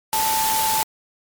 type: tone in noise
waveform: sine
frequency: 880 Hz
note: A5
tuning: in tune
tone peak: -20 dBFS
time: 0.13-0.83 s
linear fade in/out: 0 ms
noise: white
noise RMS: -23 dBFS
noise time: 0.13-0.83 s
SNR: 0 dB
effects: MP3 96 kbps